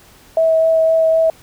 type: tone with vibrato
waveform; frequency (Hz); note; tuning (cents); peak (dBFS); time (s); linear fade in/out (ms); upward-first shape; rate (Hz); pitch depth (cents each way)
sine; 647; E5; -32; -10; 0.37-1.3; 2; sine; 3.9; 9
effects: pink hiss -46 dBFS RMS until 1.42 s